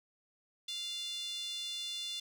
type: tone with high-pass filter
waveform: 5% pulse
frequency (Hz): 698.5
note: F5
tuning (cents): 0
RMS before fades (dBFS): -40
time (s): 0.68-2.2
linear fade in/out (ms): 5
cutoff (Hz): 3400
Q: 6.6
effects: none